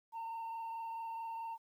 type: tone with frequency modulation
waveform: sine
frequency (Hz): 910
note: A#5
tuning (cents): -42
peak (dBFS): -37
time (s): 0.12-1.58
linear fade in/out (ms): 50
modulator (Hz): 24.6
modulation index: 0.55
effects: tanh soft clip ceiling -39 dBFS + 12-bit